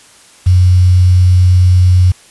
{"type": "tone with quantisation", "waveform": "sine", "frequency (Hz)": 90.9, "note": "F#2", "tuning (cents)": -30, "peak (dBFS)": -4, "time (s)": [0.46, 2.12], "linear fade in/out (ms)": 10, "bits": 5, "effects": ["white hiss -42 dBFS RMS until 2.3 s", "resampled to 24000 Hz"]}